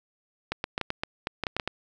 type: clicks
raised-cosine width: 0.3 ms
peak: -12 dBFS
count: 12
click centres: 0.52 / 0.641 / 0.779 / 0.813 / 0.904 / 1.035 / 1.271 / 1.437 / 1.468 / 1.566 / 1.598 / 1.676 s
effects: none